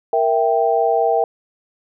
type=chord; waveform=sine; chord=E diminished; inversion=second; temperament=equal; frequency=466.2 / 659.3 / 784 Hz; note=Bb4 / E5 / G5; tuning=0 / 0 / 0 cents; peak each=-18 dBFS; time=0.13-1.24 s; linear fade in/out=2 ms; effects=none